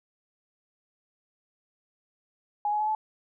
sine tone with pitch steps, 830.6 / 841.7 / 853 / 864.4 Hz, G#5 / G#5 / G#5 / A5, 0 / +23 / +46 / -31 cents, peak -24 dBFS, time 2.65-2.95 s, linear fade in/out 2 ms, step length 75 ms, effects none

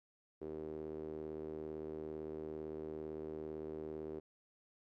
sawtooth tone with band-pass filter, 77.78 Hz, D#2, in tune, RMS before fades -45 dBFS, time 0.41-4.2 s, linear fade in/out 10 ms, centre 390 Hz, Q 4.5, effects none

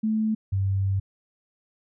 sine tone pair in turn, 218 / 97.22 Hz, A3 / G2, -16 / -14 cents, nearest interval octave + major second, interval 1398 cents, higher first, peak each -21 dBFS, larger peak neither, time 0.03-0.35 / 0.52-1 s, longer second, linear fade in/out 10 ms, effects none

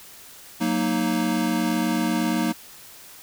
square chord, D# minor, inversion first, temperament equal, 185 / 233.1 / 311.1 Hz, F#3 / A#3 / D#4, 0 / 0 / 0 cents, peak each -28 / -25 / -26 dBFS, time 0.6-2.53 s, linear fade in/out 20 ms, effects white hiss -45 dBFS RMS until 3.22 s

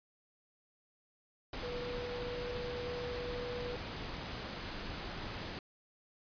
sine tone in noise, 488.4 Hz, B4, 19 cents flat, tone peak -39 dBFS, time 1.63-3.76 s, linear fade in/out 2 ms, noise pink, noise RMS -42 dBFS, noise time 1.53-5.59 s, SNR 0 dB, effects resampled to 11025 Hz

